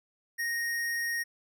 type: tone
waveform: square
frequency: 1864.7 Hz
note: A#6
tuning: in tune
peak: -30 dBFS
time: 0.38-1.24 s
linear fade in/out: 20 ms
effects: none